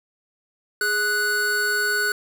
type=tone pair together; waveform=square; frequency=414.8 / 1480 Hz; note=G#4 / F#6; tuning=-2 / 0 cents; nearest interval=octave + minor seventh; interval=2202 cents; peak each=-30 / -21 dBFS; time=0.81-2.12 s; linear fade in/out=2 ms; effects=none